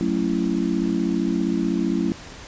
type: chord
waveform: sine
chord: F# minor seventh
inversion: none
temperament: just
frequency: 185 / 222 / 277.5 / 333 Hz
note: F#3 / A3 / C#4 / E4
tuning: 0 / +16 / +2 / +18 cents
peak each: -25 dBFS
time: 0.01-2.12 s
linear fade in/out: 0 ms
effects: pink hiss -40 dBFS RMS until 2.47 s + resampled to 16000 Hz